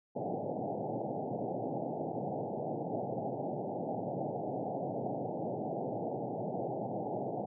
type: band-pass noise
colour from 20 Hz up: white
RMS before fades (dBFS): -37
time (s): 0.15-7.46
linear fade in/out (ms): 10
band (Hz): 110 to 820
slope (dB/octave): 96
effects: none